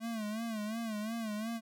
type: tone with vibrato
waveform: square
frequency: 220 Hz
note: A3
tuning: in tune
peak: -36 dBFS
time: 0-1.61 s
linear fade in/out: 50 ms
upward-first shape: sine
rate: 2.8 Hz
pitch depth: 93 cents each way
effects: none